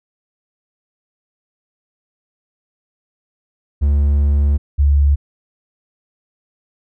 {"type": "tone pair in turn", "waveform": ["triangle", "sine"], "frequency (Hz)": [71.7, 71.3], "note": ["D2", "C#2"], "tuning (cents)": [-41, 49], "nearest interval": "unison", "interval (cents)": 10, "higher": "first", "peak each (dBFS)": -9, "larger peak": "neither", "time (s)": [[3.81, 4.58], [4.78, 5.16]], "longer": "first", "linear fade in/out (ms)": 20, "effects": []}